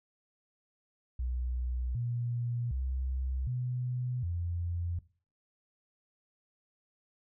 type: tone with pitch steps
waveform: sine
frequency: 61.8 / 119.8 / 64.9 / 124.7 / 86.3 Hz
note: B1 / A#2 / C2 / B2 / F2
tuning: +2 / +48 / -13 / +17 / -20 cents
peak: -31 dBFS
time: 1.19-4.99 s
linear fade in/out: 5 ms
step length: 760 ms
effects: noise-tail reverb RT60 0.4 s tail -18 dB re dry